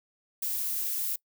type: noise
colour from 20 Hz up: violet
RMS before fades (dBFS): -31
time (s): 0.42-1.16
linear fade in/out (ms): 5
effects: noise-tail reverb RT60 0.1 s tail -23 dB re dry